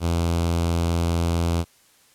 sawtooth tone with notch filter, 84.5 Hz, E2, 43 cents sharp, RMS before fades -22 dBFS, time 0-1.65 s, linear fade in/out 50 ms, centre 1800 Hz, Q 1.8, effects white hiss -57 dBFS RMS until 2.14 s + low-pass 12000 Hz 12 dB/octave

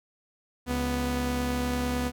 sawtooth tone pair together, 69.28 / 246.9 Hz, C#2 / B3, 0 / 0 cents, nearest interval octave + minor seventh, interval 2200 cents, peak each -27 / -24 dBFS, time 0.66-2.12 s, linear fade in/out 50 ms, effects none

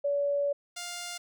sine / 5% pulse tone pair in turn, 570 / 702.5 Hz, C#5 / F5, +48 / +10 cents, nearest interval major third, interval 362 cents, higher second, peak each -25 dBFS, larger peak neither, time 0.04-0.53 / 0.76-1.18 s, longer first, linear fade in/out 10 ms, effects none

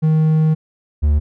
triangle tone pair in turn, 156.9 / 74.05 Hz, D#3 / D2, +15 / +15 cents, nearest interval octave + minor second, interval 1300 cents, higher first, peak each -9 dBFS, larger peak neither, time 0.02-0.55 / 1.02-1.2 s, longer first, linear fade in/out 20 ms, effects none

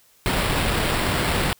pink noise with sample-and-hold, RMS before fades -22 dBFS, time 0.26-1.53 s, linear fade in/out 0 ms, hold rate 6300 Hz, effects white hiss -57 dBFS RMS until 1.59 s

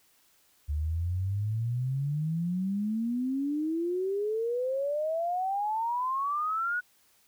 sine exponential sweep, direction up, 72 to 1480 Hz, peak -27 dBFS, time 0.68-6.81 s, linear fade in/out 20 ms, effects white hiss -65 dBFS RMS until 7.27 s

